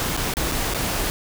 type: noise with dropouts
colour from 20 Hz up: pink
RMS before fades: -24 dBFS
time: 0-1.1 s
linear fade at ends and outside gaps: 0 ms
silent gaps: 0.166-0.174 / 0.338-0.369 / 0.516-0.52 / 0.738-0.746 s
effects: none